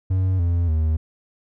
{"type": "tone with pitch steps", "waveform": "triangle", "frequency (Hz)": [93.7, 85.92, 78.79], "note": ["F#2", "F2", "D#2"], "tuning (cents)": [22, -28, 22], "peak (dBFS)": -15, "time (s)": [0.1, 0.97], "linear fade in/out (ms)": 10, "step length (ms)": 290, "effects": []}